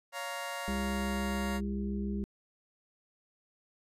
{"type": "chord", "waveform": "20% pulse", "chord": "Bb minor", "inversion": "first", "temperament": "just", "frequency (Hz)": [559.4, 699.2, 932.3], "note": ["Db5", "F5", "Bb5"], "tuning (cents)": [16, 2, 0], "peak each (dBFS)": -36, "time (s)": [0.12, 1.61], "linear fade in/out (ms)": 50}
{"type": "harmonic tone", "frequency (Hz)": 67, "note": "C2", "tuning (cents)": 42, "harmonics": [1, 3, 5, 6], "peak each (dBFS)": [-37, -33, -44, -43], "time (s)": [0.68, 2.24], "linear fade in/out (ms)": 0}
{"effects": ["resampled to 32000 Hz"]}